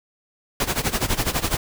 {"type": "noise with tremolo", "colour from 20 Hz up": "pink", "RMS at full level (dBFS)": -20, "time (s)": [0.6, 1.57], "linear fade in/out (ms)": 2, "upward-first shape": "sine", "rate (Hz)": 12, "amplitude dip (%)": 85, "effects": []}